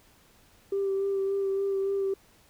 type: tone with vibrato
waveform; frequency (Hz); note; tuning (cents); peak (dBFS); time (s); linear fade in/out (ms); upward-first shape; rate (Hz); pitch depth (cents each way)
sine; 392; G4; 0; -24; 0.72-2.14; 5; sine; 3.5; 18
effects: tanh soft clip ceiling -21 dBFS + pink hiss -60 dBFS RMS until 2.49 s